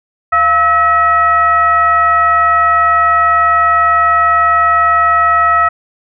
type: tone with frequency modulation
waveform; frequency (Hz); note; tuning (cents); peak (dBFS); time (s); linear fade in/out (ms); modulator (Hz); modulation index
sine; 1300; E6; -24; -7; 0.32-5.69; 10; 609; 0.72
effects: none